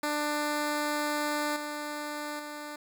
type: tone with level steps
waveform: 10% pulse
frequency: 296.9 Hz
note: D4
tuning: 19 cents sharp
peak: -20 / -26 / -30 dBFS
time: 0.03-2.76 s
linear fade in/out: 5 ms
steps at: 1.56 / 2.39 s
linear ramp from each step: 5 ms
effects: none